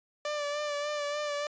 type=tone with vibrato; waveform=sawtooth; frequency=587.3 Hz; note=D5; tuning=in tune; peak=-27 dBFS; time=0.25-1.47 s; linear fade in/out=2 ms; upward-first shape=sine; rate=3.4 Hz; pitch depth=31 cents each way; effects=resampled to 16000 Hz